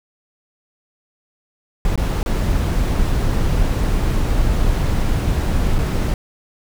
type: noise with dropouts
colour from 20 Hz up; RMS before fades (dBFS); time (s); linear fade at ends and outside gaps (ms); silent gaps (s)
brown; -17; 1.85-6.14; 1; 1.957-1.976 / 2.23-2.26 / 5.783-5.787
effects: none